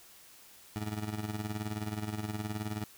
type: tone with tremolo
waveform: 20% pulse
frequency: 106 Hz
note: G#2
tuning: 36 cents sharp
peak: -27 dBFS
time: 0.76-2.84 s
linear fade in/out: 0 ms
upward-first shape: sine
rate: 19 Hz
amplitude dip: 70%
effects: white hiss -56 dBFS RMS until 2.97 s